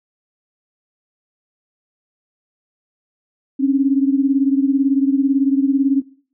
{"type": "beating tone pair", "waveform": "sine", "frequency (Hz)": [269.5, 287.5], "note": ["C#4", "D4"], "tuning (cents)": [-49, -37], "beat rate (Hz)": 18, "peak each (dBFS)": [-14, -18], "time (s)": [3.59, 6.02], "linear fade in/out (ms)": 20, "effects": ["noise-tail reverb RT60 0.5 s tail -21 dB re dry"]}